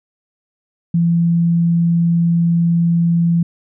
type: tone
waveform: sine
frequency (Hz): 169.3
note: E3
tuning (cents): +46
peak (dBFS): -11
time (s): 0.94-3.43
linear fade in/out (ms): 5
effects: none